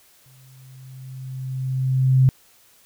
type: tone with exponential growth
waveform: sine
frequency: 130.81 Hz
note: C3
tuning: in tune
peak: -10 dBFS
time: 0.26-2.29 s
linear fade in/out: 0 ms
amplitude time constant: 440 ms
effects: white hiss -55 dBFS RMS until 2.85 s